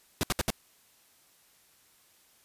pink noise bursts, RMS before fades -27 dBFS, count 4, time 0.21-0.503 s, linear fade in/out 0 ms, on 23 ms, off 67 ms, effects white hiss -63 dBFS RMS until 2.44 s + resampled to 32000 Hz

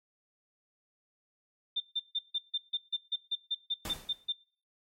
sine tone bursts, 3588 Hz, A7, 33 cents sharp, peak -28 dBFS, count 14, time 1.76-4.326 s, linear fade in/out 10 ms, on 44 ms, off 150 ms
pink noise with exponential decay, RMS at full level -37 dBFS, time 3.85-4.28 s, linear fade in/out 2 ms, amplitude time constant 92 ms
effects noise-tail reverb RT60 0.4 s tail -17 dB re dry + MP3 64 kbps

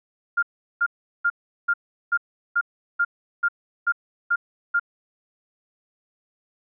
sine tone bursts, 1403 Hz, F6, 8 cents sharp, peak -17 dBFS, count 11, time 0.37-4.797 s, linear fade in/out 10 ms, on 57 ms, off 380 ms, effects none

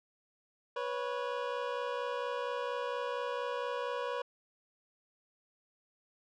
25% pulse tone pair together, 490.1 / 554.4 Hz, B4 / C#5, -13 / 0 cents, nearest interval major second, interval 213 cents, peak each -32 / -34 dBFS, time 0.76-4.22 s, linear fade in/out 5 ms, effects low-pass 3000 Hz 12 dB/octave

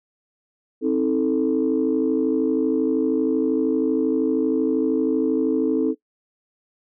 sine chord, A diminished, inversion first, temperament just, 264 / 316.8 / 440 Hz, C4 / Eb4 / A4, +16 / +31 / 0 cents, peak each -21 dBFS, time 0.81-5.95 s, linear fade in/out 50 ms, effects noise-tail reverb RT60 0.1 s tail -18 dB re dry + tanh soft clip ceiling -10 dBFS

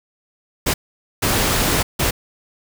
pink noise bursts at uneven times, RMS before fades -18 dBFS, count 3, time 0.66-0.74 / 1.22-1.83 / 1.99-2.11 s, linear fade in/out 10 ms, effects none

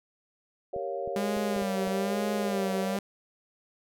sine chord, G half-diminished seventh, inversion none, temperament equal, 392 / 466.2 / 554.4 / 698.5 Hz, G4 / Bb4 / Db5 / F5, 0 / 0 / 0 / 0 cents, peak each -37 / -37 / -34 / -37 dBFS, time 0.73-2.97 s, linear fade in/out 5 ms
clicks, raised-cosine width 3 ms, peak -31 dBFS, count 6, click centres 0.763 / 1.076 / 1.368 / 1.564 / 1.621 / 1.874 s
sawtooth tone with vibrato, 200 Hz, G3, 35 cents sharp, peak -25 dBFS, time 1.16-2.99 s, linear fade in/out 2 ms, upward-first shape sine, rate 1.1 Hz, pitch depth 69 cents each way
effects none

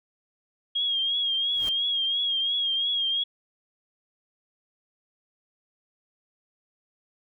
sine tone with vibrato, 3262 Hz, G#7, 32 cents flat, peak -23 dBFS, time 0.75-3.24 s, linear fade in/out 10 ms, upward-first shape triangle, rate 2.9 Hz, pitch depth 62 cents each way
pink noise with exponential growth, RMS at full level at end -36 dBFS, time 1.45-1.69 s, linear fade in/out 0 ms, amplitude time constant 52 ms
effects none

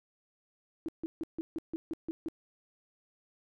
sine tone bursts, 324.4 Hz, E4, 28 cents flat, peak -32 dBFS, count 9, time 0.86-2.285 s, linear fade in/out 0 ms, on 25 ms, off 150 ms, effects none

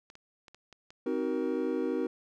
clicks, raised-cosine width 0.2 ms, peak -33 dBFS, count 6, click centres 0.101 / 0.154 / 0.482 / 0.546 / 0.727 / 0.905 s
triangle chord, C half-diminished seventh, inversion none, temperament just, 261.6 / 314 / 376.7 / 470.9 Hz, C4 / Eb4 / Gb4 / Bb4, 0 / +16 / +31 / +18 cents, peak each -32 dBFS, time 1.06-2.07 s, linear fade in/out 5 ms
effects none

